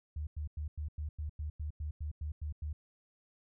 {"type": "tone bursts", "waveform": "sine", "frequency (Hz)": 75.5, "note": "D2", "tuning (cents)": 48, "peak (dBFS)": -35, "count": 13, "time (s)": [0.16, 2.73], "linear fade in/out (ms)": 5, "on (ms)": 110, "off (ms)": 95, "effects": []}